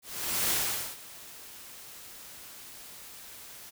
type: noise with ADSR envelope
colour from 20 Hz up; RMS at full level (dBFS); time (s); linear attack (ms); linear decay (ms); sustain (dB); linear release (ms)
white; -27; 0.02-3.71; 480; 460; -20; 25
effects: none